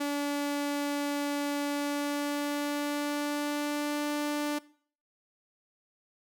sawtooth tone with pitch glide, 287.6 to 294.5 Hz, D4 to D4, -36 to +5 cents, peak -25 dBFS, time 0-4.59 s, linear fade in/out 10 ms, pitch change +41 cents, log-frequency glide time 1.65-4.12 s, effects noise-tail reverb RT60 0.5 s tail -20 dB re dry

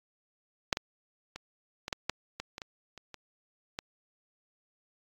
clicks, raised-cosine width 0.2 ms, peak -7 / -15 / -23 / -19 / -13 / -11 / -19 / -23 / -22 / -29 / -26 / -17 dBFS, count 12, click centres 0.728 / 0.771 / 1.36 / 1.881 / 1.928 / 2.096 / 2.4 / 2.581 / 2.618 / 2.977 / 3.143 / 3.789 s, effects AAC 48 kbps

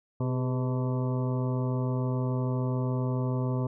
harmonic tone with a mistuned harmonic, 126.9 Hz, B2, 47 cents sharp, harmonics 1 / 2 / 3 / 4 / 5 / 7 / 8 / 9, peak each -27 / -33 / -37 / -39 / -41 / -44 / -45 / -46 dBFS, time 0.2-3.67 s, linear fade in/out 5 ms, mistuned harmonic 3, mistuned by +56 cents, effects none

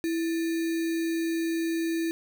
sine tone with sample-and-hold, 329.6 Hz, E4, in tune, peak -25 dBFS, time 0.04-2.11 s, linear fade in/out 0 ms, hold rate 2100 Hz, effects none

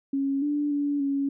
sine tone with pitch steps, 274.9 / 292.6 / 287.5 / 278 Hz, C#4 / D4 / D4 / C#4, -14 / -6 / -37 / +5 cents, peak -23 dBFS, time 0.13-1.29 s, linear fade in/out 5 ms, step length 290 ms, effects none

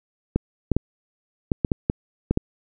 clicks, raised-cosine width 3 ms, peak -6 dBFS, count 9, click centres 0.36 / 0.717 / 0.766 / 1.518 / 1.648 / 1.718 / 1.899 / 2.31 / 2.374 s, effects none

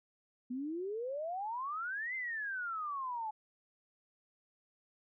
sine exponential two-way sweep, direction up then down, 241.1 to 2100 to 847 Hz, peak -36 dBFS, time 0.5-3.31 s, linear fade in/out 10 ms, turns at 2.15 s, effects none

